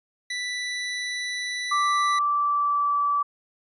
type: tone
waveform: 25% pulse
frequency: 1975.5 Hz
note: B6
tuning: in tune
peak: -24 dBFS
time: 0.3-2.19 s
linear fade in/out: 5 ms
type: tone with pitch glide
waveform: sine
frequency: 1171 to 1155.5 Hz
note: D6 to D6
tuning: -5 to -28 cents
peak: -20 dBFS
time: 1.71-3.23 s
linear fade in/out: 10 ms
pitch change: -23 cents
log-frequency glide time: 2.02-3 s
effects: resampled to 24000 Hz